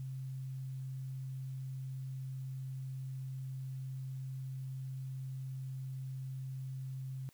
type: tone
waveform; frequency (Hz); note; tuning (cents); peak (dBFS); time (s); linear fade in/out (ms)
sine; 132; C3; +16; -39; 0-7.29; 0
effects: white hiss -67 dBFS RMS until 7.33 s